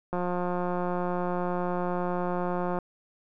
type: click train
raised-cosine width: 1 ms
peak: -17 dBFS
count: 474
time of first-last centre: 0.13-2.787 s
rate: 178 Hz
effects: none